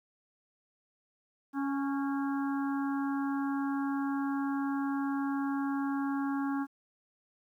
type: harmonic tone with a mistuned harmonic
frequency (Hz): 277.2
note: C#4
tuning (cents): 0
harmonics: 1 / 3 / 4 / 5 / 6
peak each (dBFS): -30 / -40 / -42 / -44 / -46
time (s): 1.53-6.67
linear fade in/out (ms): 50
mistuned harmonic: 6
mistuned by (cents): -32
effects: 11-bit